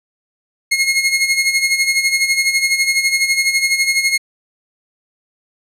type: tone with tremolo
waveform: sawtooth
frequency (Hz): 2157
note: C#7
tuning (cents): -48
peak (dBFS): -7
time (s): 0.71-4.18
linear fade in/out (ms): 10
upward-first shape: sine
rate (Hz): 12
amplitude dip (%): 65
effects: low-pass 12000 Hz 12 dB/octave